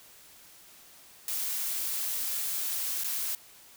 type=noise with dropouts; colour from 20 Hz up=blue; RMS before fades=-32 dBFS; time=1.28-3.35 s; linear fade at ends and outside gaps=2 ms; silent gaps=3.037-3.043 s; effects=white hiss -54 dBFS RMS until 3.76 s